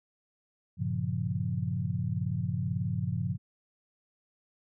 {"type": "chord", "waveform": "sine", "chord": "G half-diminished seventh", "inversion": "none", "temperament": "equal", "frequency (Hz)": [98, 116.54, 138.59, 174.61], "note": ["G2", "Bb2", "Db3", "F3"], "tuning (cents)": [0, 0, 0, 0], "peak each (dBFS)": -34, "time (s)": [0.77, 3.38], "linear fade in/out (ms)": 50, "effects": []}